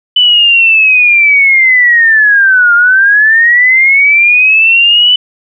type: linear two-way sweep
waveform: sine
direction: down then up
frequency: 3000 to 1396.9 to 3000 Hz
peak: -3 dBFS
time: 0.16-5.16 s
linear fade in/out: 5 ms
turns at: 2.74 s
effects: none